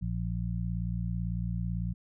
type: harmonic tone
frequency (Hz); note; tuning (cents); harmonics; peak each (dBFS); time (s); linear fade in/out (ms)
58; A#1; -8; 1 / 2 / 3; -34 / -34 / -34; 0.01-1.94; 20
effects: none

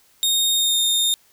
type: tone with pitch glide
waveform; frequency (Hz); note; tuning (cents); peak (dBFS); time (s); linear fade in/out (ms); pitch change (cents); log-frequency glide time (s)
sawtooth; 3700 to 3662; A#7 to A#7; -14 to -32; -14; 0.23-1.14; 0; -18; 0.54-0.78
effects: white hiss -57 dBFS RMS until 1.32 s

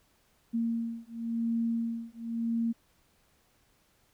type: beating tone pair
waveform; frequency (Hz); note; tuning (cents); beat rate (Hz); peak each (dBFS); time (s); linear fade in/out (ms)
sine; 230 / 230.94; A#3 / A#3; -23 / -16; 0.94; -32 / -32; 0.53-2.73; 20
effects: pink hiss -68 dBFS RMS until 4.13 s

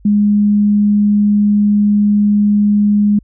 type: tone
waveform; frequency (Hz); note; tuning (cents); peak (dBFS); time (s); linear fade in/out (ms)
sine; 206.7; G#3; -8; -8; 0.05-3.19; 5
effects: added 50 Hz sine -41 dBFS peak until 3.23 s

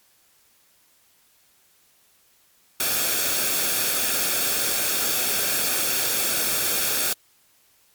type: noise with comb filter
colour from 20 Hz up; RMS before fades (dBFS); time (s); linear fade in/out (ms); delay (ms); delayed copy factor
white; -23; 2.8-7.13; 2; 1; -0.55
effects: white hiss -60 dBFS RMS until 7.94 s + MP3 96 kbps

